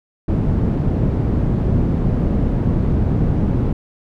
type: low-pass noise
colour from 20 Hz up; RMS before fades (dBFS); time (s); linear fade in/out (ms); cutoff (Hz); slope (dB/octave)
white; -17; 0.28-3.73; 5; 180; 12
effects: none